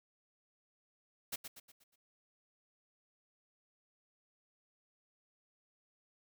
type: noise with echo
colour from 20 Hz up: white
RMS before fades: -39 dBFS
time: 1.32-1.36 s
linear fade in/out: 10 ms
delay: 120 ms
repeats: 5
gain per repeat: -7 dB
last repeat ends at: 1.96 s
effects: none